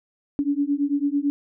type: beating tone pair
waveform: sine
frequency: 281 / 290 Hz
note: C#4 / D4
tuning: +24 / -22 cents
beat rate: 9 Hz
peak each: -23 dBFS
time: 0.39-1.3 s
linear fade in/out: 0 ms
effects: none